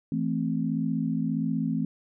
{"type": "chord", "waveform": "sine", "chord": "A minor", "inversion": "second", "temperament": "equal", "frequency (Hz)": [164.81, 220, 261.6], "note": ["E3", "A3", "C4"], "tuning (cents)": [0, 0, 0], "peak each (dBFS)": -29, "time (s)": [0.12, 1.85], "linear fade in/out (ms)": 2, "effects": []}